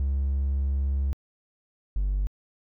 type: tone pair in turn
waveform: triangle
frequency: 68.7 / 48.58 Hz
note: C#2 / G1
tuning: -15 / -15 cents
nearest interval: tritone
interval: 600 cents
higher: first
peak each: -20 dBFS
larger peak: neither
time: 0-1.13 / 1.96-2.27 s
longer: first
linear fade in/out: 0 ms
effects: tanh soft clip ceiling -17 dBFS